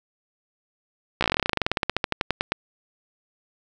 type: slowing click train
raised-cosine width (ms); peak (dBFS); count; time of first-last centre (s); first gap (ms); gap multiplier
0.3; -5; 28; 1.21-2.52; 15; 1.08
effects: none

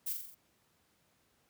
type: noise with echo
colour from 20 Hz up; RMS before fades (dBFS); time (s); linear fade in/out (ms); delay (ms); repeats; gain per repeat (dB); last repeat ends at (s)
violet; -36; 0.06-0.13; 10; 44; 5; -4; 0.35
effects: pink hiss -72 dBFS RMS until 1.49 s + high-pass 80 Hz 12 dB/octave

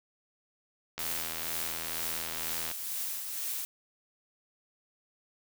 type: click train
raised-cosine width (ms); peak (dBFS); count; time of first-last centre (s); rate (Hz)
0.2; -20; 143; 0.98-2.714; 81.9
type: noise with tremolo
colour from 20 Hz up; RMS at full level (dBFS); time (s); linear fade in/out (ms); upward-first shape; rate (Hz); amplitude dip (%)
blue; -34; 0.99-3.65; 0; triangle; 2.1; 45
effects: none

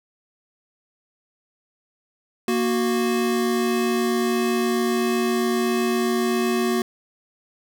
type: tone pair together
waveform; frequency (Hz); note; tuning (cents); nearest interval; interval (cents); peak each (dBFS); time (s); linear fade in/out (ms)
square; 234.7 / 368.6; A#3 / F#4; +12 / -7; minor sixth; 781; -23; 2.48-6.82; 2
effects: 9-bit

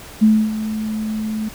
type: tone with ADSR envelope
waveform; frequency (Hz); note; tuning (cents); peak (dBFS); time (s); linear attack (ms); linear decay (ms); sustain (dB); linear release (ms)
sine; 216.8; A3; -25; -7; 0.21-1.49; 21; 270; -13; 8
effects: pink hiss -38 dBFS RMS until 1.54 s

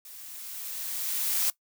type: noise with level ramp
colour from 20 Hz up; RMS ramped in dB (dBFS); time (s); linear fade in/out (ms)
blue; -46 to -25; 0.05-1.5; 2
effects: noise-tail reverb RT60 0.1 s tail -19 dB re dry

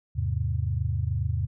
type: chord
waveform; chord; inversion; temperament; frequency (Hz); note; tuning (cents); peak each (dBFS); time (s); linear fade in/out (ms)
sine; E augmented; none; equal with one note detuned; 81.27 / 103.83 / 130.81; E2 / G#2 / B#2; -24 / 0 / 0; -28 / -28 / -30; 0.15-1.47; 20
effects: none

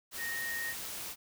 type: tone in noise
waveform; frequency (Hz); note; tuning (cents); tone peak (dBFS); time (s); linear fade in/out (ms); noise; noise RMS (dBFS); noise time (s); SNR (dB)
sine; 1859; A#6; -5; -35; 0.17-0.75; 50; white; -41; 0.11-1.16; +3
effects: none

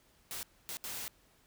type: noise bursts at uneven times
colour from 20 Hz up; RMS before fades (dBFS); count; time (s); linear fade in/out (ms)
white; -41; 3; 0.31-0.43 / 0.69-0.77 / 0.84-1.08; 0
effects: pink hiss -67 dBFS RMS until 1.46 s

